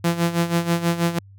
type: tone with tremolo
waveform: sawtooth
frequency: 170 Hz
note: F3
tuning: 46 cents flat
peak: -12 dBFS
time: 0.04-1.19 s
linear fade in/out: 5 ms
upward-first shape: sine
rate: 6.2 Hz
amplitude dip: 75%
effects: added 98 Hz sine -43 dBFS peak until 1.38 s